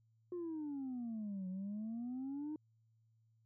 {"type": "exponential two-way sweep", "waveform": "sine", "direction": "down then up", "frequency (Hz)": [361, 182.8, 311.3], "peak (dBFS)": -38, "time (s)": [0.32, 2.56], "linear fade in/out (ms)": 2, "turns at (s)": 1.48, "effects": ["tanh soft clip ceiling -38 dBFS", "added 112 Hz sine -70 dBFS peak until 3.45 s"]}